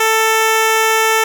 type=tone; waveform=10% pulse; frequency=442.9 Hz; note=A4; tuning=11 cents sharp; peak=-3 dBFS; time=0-1.24 s; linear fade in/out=5 ms; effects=none